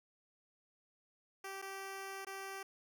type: tone with dropouts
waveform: 10% pulse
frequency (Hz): 388.8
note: G4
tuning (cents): -14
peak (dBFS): -35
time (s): 1.44-2.63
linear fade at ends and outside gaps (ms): 5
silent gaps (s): 1.618-1.623 / 2.249-2.268
effects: none

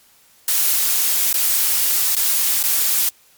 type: noise with dropouts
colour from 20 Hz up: blue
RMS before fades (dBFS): -17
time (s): 0.48-3.09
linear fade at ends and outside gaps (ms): 2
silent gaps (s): 1.329-1.341 / 2.152-2.165 / 2.629-2.637
effects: white hiss -53 dBFS RMS until 3.37 s + MP3 96 kbps

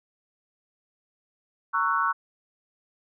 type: chord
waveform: sine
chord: F# dominant seventh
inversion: first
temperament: just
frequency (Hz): 925 / 1110 / 1332 / 1480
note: A#5 / C#6 / E6 / F#6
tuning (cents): -14 / +2 / +18 / 0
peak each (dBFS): -31 / -25 / -27 / -28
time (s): 1.73-2.13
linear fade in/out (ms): 20
effects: none

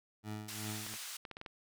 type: tone with tremolo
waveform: 20% pulse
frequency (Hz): 106.6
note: G#2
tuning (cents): +46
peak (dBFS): -34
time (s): 0.23-0.97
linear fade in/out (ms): 50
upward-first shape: triangle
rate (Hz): 2.7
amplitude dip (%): 80
type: band-pass noise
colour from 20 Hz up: white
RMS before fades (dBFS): -45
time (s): 0.48-1.17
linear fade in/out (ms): 5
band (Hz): 1200 to 10000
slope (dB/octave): 12
type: clicks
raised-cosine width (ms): 0.3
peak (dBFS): -29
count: 7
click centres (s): 0.865 / 0.939 / 1.252 / 1.313 / 1.369 / 1.414 / 1.462
effects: none

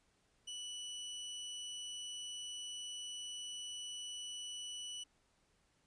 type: tone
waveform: sawtooth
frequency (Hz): 2960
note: F#7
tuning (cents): 0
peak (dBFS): -40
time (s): 0.47-5.04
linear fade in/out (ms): 10
effects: pink hiss -75 dBFS RMS until 5.86 s + resampled to 22050 Hz

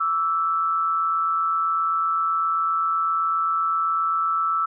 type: tone pair together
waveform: sine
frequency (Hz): 1153 / 1320.7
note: D6 / E6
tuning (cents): -32 / +3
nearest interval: major second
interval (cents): 235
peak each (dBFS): -28 / -20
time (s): 0-4.66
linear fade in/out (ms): 10
effects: none

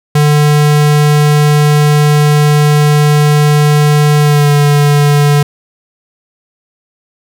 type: tone with pitch glide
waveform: square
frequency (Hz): 148.5 to 145.7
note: D3 to D3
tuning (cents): +20 to -13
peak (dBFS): -6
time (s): 0.15-5.43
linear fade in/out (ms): 5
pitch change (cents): -33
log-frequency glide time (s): 4.21-4.49
effects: none

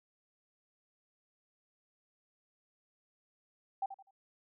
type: tone with echo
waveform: sine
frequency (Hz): 780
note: G5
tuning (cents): -9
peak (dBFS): -31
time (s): 3.82-3.86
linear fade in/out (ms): 5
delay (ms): 83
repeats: 3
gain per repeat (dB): -11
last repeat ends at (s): 4.109
effects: none

